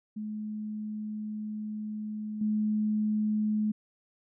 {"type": "tone with level steps", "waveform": "sine", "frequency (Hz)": 213.2, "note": "G#3", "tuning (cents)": 46, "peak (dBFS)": [-33, -25], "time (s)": [0.16, 3.72], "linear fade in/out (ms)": 10, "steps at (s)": 2.41, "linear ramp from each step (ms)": 5, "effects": []}